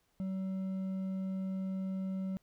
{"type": "tone with hard clipping", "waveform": "triangle", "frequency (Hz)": 189.9, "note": "F#3", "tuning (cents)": 45, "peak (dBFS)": -35, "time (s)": [0.2, 2.37], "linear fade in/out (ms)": 0, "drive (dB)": 7, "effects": ["pink hiss -75 dBFS RMS until 2.42 s"]}